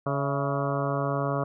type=harmonic tone with a mistuned harmonic; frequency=140.6 Hz; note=C#3; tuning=25 cents sharp; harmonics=1 / 2 / 3 / 4 / 5 / 6 / 7 / 8 / 9 / 10; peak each=-29 / -34 / -34 / -32 / -33 / -44 / -38 / -34 / -37 / -42 dBFS; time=0.06-1.44 s; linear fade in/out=5 ms; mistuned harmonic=5; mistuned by=-66 cents; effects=none